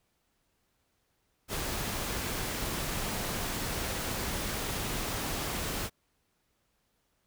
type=noise; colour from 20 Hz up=pink; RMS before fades=-34 dBFS; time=1.48-5.9 s; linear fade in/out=50 ms; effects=pink hiss -75 dBFS RMS until 7.26 s